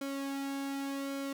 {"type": "tone with flanger", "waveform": "sawtooth", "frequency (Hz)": 275.7, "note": "C#4", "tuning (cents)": -9, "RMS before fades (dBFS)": -37, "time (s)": [0.01, 1.33], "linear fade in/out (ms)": 5, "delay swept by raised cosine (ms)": [1.1, 2.04], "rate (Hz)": 0.87, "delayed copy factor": -0.6, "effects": []}